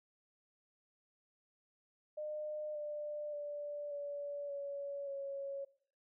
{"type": "tone with pitch steps", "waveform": "sine", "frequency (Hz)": [606, 595.2, 584.7, 574.3, 564.1, 554.1], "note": ["D#5", "D5", "D5", "D5", "C#5", "C#5"], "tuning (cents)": [-46, 23, -8, -39, 30, -1], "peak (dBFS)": -39, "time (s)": [2.17, 5.65], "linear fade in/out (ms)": 10, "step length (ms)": 580, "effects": ["noise-tail reverb RT60 0.6 s tail -20 dB re dry"]}